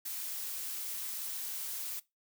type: noise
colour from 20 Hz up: blue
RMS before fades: -39 dBFS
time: 0.05-2 s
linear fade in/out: 10 ms
effects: noise-tail reverb RT60 0.2 s tail -20 dB re dry